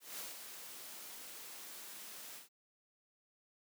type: noise with ADSR envelope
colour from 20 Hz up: white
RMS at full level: -44 dBFS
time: 0-2.49 s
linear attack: 180 ms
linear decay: 170 ms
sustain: -6 dB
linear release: 130 ms
effects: high-pass 200 Hz 12 dB/octave